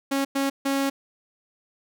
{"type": "tone bursts at uneven times", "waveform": "sawtooth", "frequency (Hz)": 274.6, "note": "C#4", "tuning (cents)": -16, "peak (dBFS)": -18, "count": 3, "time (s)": [[0.11, 0.25], [0.35, 0.5], [0.65, 0.9]], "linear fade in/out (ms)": 10, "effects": []}